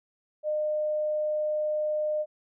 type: tone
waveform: sine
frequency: 608 Hz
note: D#5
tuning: 40 cents flat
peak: -25 dBFS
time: 0.43-2.26 s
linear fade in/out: 50 ms
effects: none